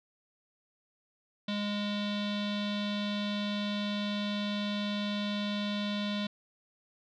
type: tone with low-pass filter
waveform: square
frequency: 206 Hz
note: G#3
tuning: 14 cents flat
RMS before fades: -33 dBFS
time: 1.48-6.27 s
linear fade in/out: 5 ms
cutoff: 3700 Hz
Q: 5.8
effects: none